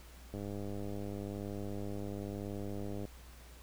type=click train; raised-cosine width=2 ms; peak=-29 dBFS; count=275; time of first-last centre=0.34-3.053 s; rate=101 Hz; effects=added 60 Hz sine -52 dBFS peak until 3.62 s + pink hiss -58 dBFS RMS until 3.62 s